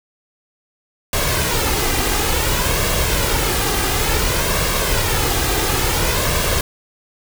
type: noise with flanger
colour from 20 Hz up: pink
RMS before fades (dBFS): -18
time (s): 1.13-6.61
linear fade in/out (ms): 2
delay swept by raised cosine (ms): 1.8 to 2.52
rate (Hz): 0.57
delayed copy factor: +0.5
effects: none